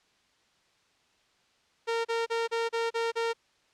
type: tone bursts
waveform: sawtooth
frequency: 460.1 Hz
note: A#4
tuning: 23 cents flat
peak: -23 dBFS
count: 7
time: 1.87-3.334 s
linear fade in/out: 20 ms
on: 180 ms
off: 34 ms
effects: white hiss -67 dBFS RMS until 3.73 s + low-pass 5000 Hz 12 dB/octave